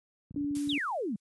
clicks, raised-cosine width 5 ms, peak -31 dBFS, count 9, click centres 0.31 / 0.345 / 0.377 / 0.409 / 0.444 / 0.509 / 0.569 / 0.674 / 0.728 s
sine tone, 288 Hz, D4, 34 cents flat, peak -29 dBFS, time 0.36-0.78 s, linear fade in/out 2 ms
blue noise with exponential decay, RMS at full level -39 dBFS, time 0.55-1.2 s, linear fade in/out 2 ms, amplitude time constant 140 ms
sine exponential sweep, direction down, 3951 to 185 Hz, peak -30 dBFS, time 0.69-1.16 s, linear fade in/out 5 ms
effects high-pass 100 Hz 12 dB/octave + resampled to 24000 Hz

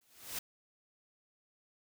white noise with exponential growth, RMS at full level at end -36 dBFS, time 0.01-0.39 s, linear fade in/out 5 ms, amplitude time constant 82 ms, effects none

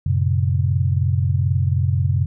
sine chord, F# major, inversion none, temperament equal with one note detuned, 92.5 / 116.54 / 135.11 Hz, F#2 / A#2 / C#3, 0 / 0 / -44 cents, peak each -18 / -23 / -20 dBFS, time 0.06-2.26 s, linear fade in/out 5 ms, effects none

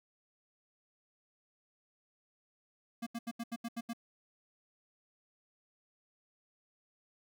square tone bursts, 233.1 Hz, A#3, in tune, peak -37 dBFS, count 8, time 3.02-3.934 s, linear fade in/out 10 ms, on 46 ms, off 78 ms, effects none

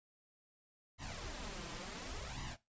pink noise with flanger, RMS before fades -45 dBFS, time 0.98-2.57 s, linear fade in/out 50 ms, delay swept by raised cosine 1 to 5.9 ms, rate 0.69 Hz, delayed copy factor +0.75, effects noise-tail reverb RT60 0.2 s tail -17 dB re dry + resampled to 16000 Hz

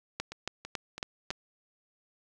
two click trains, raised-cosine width 0.2 ms, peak -15 / -23 dBFS, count 5 / 4, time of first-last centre 0.2-1.305 / 0.32-1.31 s, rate 3.62 / 3.03 Hz, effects none

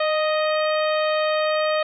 harmonic tone with a mistuned harmonic, 623 Hz, D#5, 2 cents sharp, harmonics 1 / 2 / 3 / 4 / 5 / 6 / 7, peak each -20 / -26 / -30 / -32 / -34 / -36 / -37 dBFS, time 0-1.83 s, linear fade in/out 5 ms, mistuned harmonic 1, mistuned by -21 cents, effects none

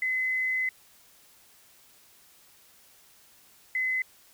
sine tone pair in turn, 2034 / 2034 Hz, C7 / C7, -50 / -50 cents, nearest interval unison, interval 0 cents, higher neither, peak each -25 dBFS, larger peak neither, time 0.02-0.69 / 3.75-4.02 s, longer first, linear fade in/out 2 ms, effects white hiss -58 dBFS RMS until 4.33 s

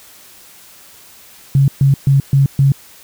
sine tone bursts, 137.7 Hz, C#3, 11 cents flat, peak -7 dBFS, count 5, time 1.55-2.72 s, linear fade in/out 2 ms, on 130 ms, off 130 ms, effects white hiss -42 dBFS RMS until 3.03 s

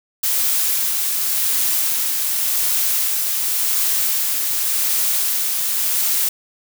blue noise with tremolo, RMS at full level -18 dBFS, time 0.23-6.29 s, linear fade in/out 5 ms, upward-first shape sine, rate 0.89 Hz, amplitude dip 25%, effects none

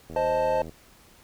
click train, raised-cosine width 2 ms, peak -27 dBFS, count 49, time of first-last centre 0.1-0.694 s, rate 80.8 Hz
triangle chord, A diminished, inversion first, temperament equal, 523.3 / 622.3 / 880 Hz, C5 / Eb5 / A5, 0 / 0 / 0 cents, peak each -23 / -25 / -25 dBFS, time 0.16-0.62 s, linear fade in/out 2 ms
effects pink hiss -55 dBFS RMS until 1.23 s

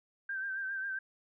sine tone with vibrato, 1568 Hz, G6, in tune, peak -34 dBFS, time 0.29-0.99 s, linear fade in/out 5 ms, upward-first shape sine, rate 7.4 Hz, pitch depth 43 cents each way, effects none

